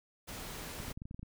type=noise; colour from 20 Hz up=pink; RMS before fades=-44 dBFS; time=0.27-0.93 s; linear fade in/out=20 ms
type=clicks; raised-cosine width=5 ms; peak=-32 dBFS; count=10; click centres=0.802 / 0.882 / 0.914 / 0.975 / 1.019 / 1.055 / 1.111 / 1.145 / 1.194 / 1.23 s
effects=none